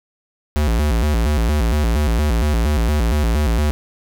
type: tone with vibrato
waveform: square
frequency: 65.2 Hz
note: C2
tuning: 5 cents flat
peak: -15 dBFS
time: 0.56-3.71 s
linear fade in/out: 0 ms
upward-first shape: square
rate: 4.3 Hz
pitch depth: 240 cents each way
effects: none